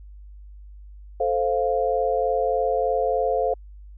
sine chord, F major, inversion first, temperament equal, 440 / 523.3 / 698.5 Hz, A4 / C5 / F5, 0 / 0 / 0 cents, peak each -25 / -23 / -24 dBFS, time 1.2-3.54 s, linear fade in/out 5 ms, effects added 50 Hz sine -40 dBFS peak until 3.97 s

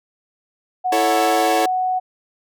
sine tone with pitch glide, 736 to 740.7 Hz, F#5 to F#5, -9 to +2 cents, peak -17 dBFS, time 0.84-2 s, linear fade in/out 20 ms, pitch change +11 cents, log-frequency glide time 0.99-1.76 s
sawtooth chord, A major, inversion second, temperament equal, 329.6 / 440 / 554.4 Hz, E4 / A4 / C#5, 0 / 0 / 0 cents, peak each -18 dBFS, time 0.92-1.66 s, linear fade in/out 5 ms
effects none

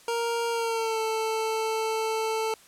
25% pulse tone with pitch glide, 466.2 to 442.3 Hz, A#4 to A4, 0 to +9 cents, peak -22 dBFS, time 0.08-2.54 s, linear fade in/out 2 ms, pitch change -91 cents, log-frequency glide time 0.5-1 s, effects white hiss -54 dBFS RMS until 2.67 s + low-pass 11000 Hz 12 dB/octave

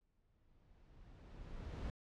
brown noise with exponential growth, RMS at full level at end -41 dBFS, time 0.01-1.9 s, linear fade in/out 1 ms, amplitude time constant 410 ms, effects low-pass 5000 Hz 12 dB/octave

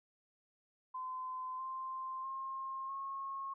sine tone with pitch steps, 1027 / 1046.8 / 1066.9 / 1087.4 Hz, C6 / C6 / C6 / C#6, -33 / 0 / +33 / -34 cents, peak -39 dBFS, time 0.94-3.54 s, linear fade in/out 10 ms, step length 650 ms, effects none

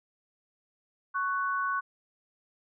sine tone pair together, 1108.7 / 1489.8 Hz, C#6 / F#6, 0 / +11 cents, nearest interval perfect fourth, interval 511 cents, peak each -29 / -31 dBFS, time 1.14-1.81 s, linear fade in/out 20 ms, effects none

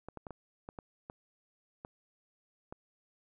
clicks, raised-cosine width 1 ms, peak -29 dBFS, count 9, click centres 0.086 / 0.173 / 0.268 / 0.307 / 0.689 / 0.788 / 1.099 / 1.849 / 2.725 s, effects none

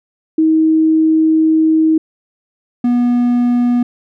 sine / triangle tone pair in turn, 317.3 / 242.9 Hz, D#4 / B3, +34 / -29 cents, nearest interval perfect fourth, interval 463 cents, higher first, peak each -8 dBFS, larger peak neither, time 0.38-1.98 / 2.84-3.83 s, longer first, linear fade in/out 5 ms, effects none

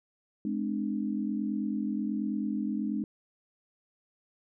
sine tone cluster, 210.4 / 259 / 300.3 Hz, G#3 / C4 / D4, +23 / -17 / +39 cents, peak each -31 / -35 / -34 dBFS, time 0.45-3.04 s, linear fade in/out 2 ms, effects none

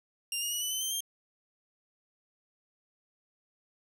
15% pulse tone with pitch steps, 2794 / 2856 / 2919 / 2984 / 3050 / 3118 / 3187 Hz, F7 / F7 / F#7 / F#7 / G7 / G7 / G7, 0 / +38 / -24 / +14 / -48 / -10 / +28 cents, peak -24 dBFS, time 0.32-1.006 s, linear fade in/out 2 ms, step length 98 ms, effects none

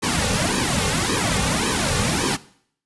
pink noise with flanger, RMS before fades -21 dBFS, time 0.02-2.37 s, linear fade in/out 20 ms, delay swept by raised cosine 1.4 to 3.1 ms, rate 1.8 Hz, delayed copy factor -1, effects noise-tail reverb RT60 0.6 s tail -19 dB re dry + resampled to 24000 Hz

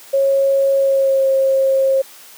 sine tone with pitch glide, 547 to 536.7 Hz, C#5 to C5, -23 to +44 cents, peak -11 dBFS, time 0.13-2.02 s, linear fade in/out 10 ms, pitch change -33 cents, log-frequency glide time 0.77-1.26 s, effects white hiss -41 dBFS RMS until 2.37 s + high-pass 300 Hz 12 dB/octave

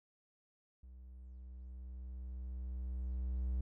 triangle tone with level ramp, 62.8 Hz, B1, 30 cents sharp, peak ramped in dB -50 to -31 dBFS, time 0.83-3.61 s, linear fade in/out 5 ms, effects none

